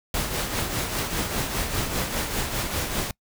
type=noise with tremolo; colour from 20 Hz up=pink; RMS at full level=-25 dBFS; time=0.14-3.11 s; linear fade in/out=2 ms; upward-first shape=triangle; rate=5 Hz; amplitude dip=55%; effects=noise-tail reverb RT60 0.1 s tail -25 dB re dry